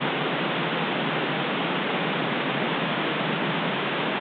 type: band-pass noise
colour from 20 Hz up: pink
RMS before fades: -26 dBFS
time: 0-4.2 s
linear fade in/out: 20 ms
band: 140 to 3600 Hz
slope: 96 dB/octave
effects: none